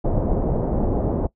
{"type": "low-pass noise", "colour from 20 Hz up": "pink", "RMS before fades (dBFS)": -21, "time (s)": [0.04, 1.27], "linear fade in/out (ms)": 10, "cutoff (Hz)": 710, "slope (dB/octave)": 24, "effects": ["noise-tail reverb RT60 0.1 s tail -20 dB re dry"]}